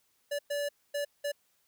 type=tone bursts at uneven times; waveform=square; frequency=577 Hz; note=D5; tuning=31 cents flat; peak=-31 dBFS; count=4; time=0.31-0.39 / 0.5-0.69 / 0.94-1.05 / 1.24-1.32 s; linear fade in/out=10 ms; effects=white hiss -72 dBFS RMS until 1.67 s